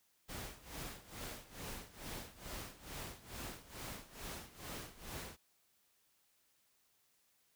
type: noise with tremolo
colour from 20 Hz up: pink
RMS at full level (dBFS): -45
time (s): 0.28-5.37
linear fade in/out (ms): 20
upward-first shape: sine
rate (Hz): 2.3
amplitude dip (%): 85
effects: white hiss -75 dBFS RMS until 7.55 s